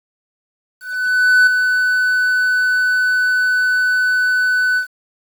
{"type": "tone with ADSR envelope", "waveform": "triangle", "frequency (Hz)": 1499, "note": "F#6", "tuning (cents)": 22, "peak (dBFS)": -5, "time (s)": [0.8, 4.87], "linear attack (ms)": 670, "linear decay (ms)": 4, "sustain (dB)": -6, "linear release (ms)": 99, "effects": ["7-bit"]}